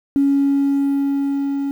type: tone with level ramp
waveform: triangle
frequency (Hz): 278.7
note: C#4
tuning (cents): +9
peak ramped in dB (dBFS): -8 to -17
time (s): 0.16-1.71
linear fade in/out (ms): 0
effects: tanh soft clip ceiling -10 dBFS + 8-bit